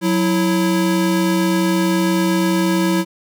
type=tone pair together; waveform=square; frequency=183.86 / 329.4 Hz; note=F#3 / E4; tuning=-11 / -1 cents; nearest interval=minor seventh; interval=1010 cents; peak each=-18 dBFS; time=0.01-3.05 s; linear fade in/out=50 ms; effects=none